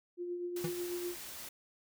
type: tone with tremolo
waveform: sine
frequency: 352.2 Hz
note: F4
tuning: 15 cents sharp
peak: -34 dBFS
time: 0.17-1.16 s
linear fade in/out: 50 ms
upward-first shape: triangle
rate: 8.1 Hz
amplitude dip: 45%
type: noise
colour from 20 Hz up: white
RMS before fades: -46 dBFS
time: 0.56-1.49 s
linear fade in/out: 5 ms
type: tone with exponential decay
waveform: square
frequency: 164.1 Hz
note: E3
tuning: 8 cents flat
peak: -32 dBFS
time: 0.64-0.76 s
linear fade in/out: 5 ms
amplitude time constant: 24 ms
effects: none